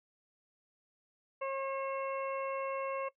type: harmonic tone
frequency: 541 Hz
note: C#5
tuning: 42 cents flat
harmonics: 1 / 2 / 3 / 4 / 5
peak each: -35 / -39 / -53 / -47 / -49 dBFS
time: 1.41-3.09 s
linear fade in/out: 10 ms
effects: noise-tail reverb RT60 0.1 s tail -19 dB re dry